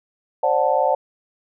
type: chord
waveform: sine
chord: D dominant seventh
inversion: third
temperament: just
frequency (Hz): 528.6 / 587.3 / 734.2 / 881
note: C5 / D5 / F#5 / A5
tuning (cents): +18 / 0 / -14 / +2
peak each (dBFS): -21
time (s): 0.43-0.95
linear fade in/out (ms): 5
effects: none